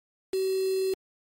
sine tone with quantisation, 380.5 Hz, F#4, 48 cents sharp, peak -24 dBFS, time 0.33-0.94 s, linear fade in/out 5 ms, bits 6, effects MP3 64 kbps

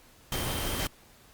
sine tone in noise, 3136 Hz, G7, in tune, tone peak -39 dBFS, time 0.32-0.87 s, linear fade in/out 2 ms, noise pink, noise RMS -31 dBFS, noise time 0.32-0.87 s, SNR -11 dB, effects pink hiss -57 dBFS RMS until 1.33 s + Opus 48 kbps

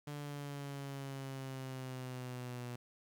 sawtooth exponential sweep, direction down, 146.83 to 121.8 Hz, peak -38 dBFS, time 0.07-2.76 s, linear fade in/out 5 ms, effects 11-bit

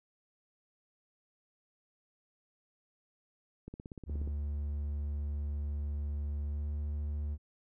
click train, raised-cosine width 3 ms, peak -31 dBFS, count 11, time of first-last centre 3.68-4.275 s, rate 16.8 Hz
triangle tone with pitch glide, 72.8 to 73.82 Hz, D2 to D2, -15 to +9 cents, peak -31 dBFS, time 4.06-7.38 s, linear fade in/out 50 ms, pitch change +24 cents, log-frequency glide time 6.47-6.68 s
effects none

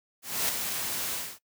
white noise with ADSR envelope, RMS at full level -26 dBFS, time 0.22-1.39 s, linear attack 270 ms, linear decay 3 ms, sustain -6 dB, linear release 250 ms, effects noise-tail reverb RT60 0.1 s tail -20 dB re dry + high-pass 80 Hz 12 dB/octave

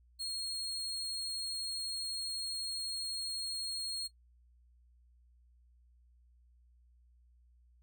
35% pulse tone, 4272 Hz, C8, 35 cents sharp, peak -35 dBFS, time 0.19-4.08 s, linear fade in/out 20 ms, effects noise-tail reverb RT60 0.1 s tail -19 dB re dry + added 60 Hz sine -62 dBFS peak until 7.82 s

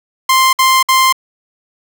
sawtooth tone bursts, 1048 Hz, C6, 2 cents sharp, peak -4 dBFS, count 3, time 0.29-1.126 s, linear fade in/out 5 ms, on 240 ms, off 58 ms, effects none

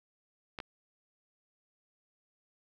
clicks, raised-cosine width 0.3 ms, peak -23 dBFS, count 2, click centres 0.588 / 0.602 s, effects none

